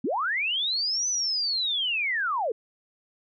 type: linear two-way sweep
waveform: sine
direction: up then down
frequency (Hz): 191.1 to 6100 to 403.4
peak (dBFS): -24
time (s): 0.04-2.52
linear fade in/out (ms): 5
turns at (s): 1.08
effects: none